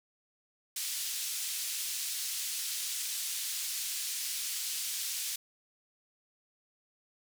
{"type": "band-pass noise", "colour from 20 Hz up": "white", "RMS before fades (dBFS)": -36, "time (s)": [0.76, 5.36], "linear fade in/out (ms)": 5, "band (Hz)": [3100, 11000], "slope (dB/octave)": 12, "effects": []}